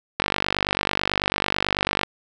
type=click train; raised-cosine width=0.3 ms; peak=-3 dBFS; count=91; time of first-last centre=0.2-2.033 s; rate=49.1 Hz; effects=none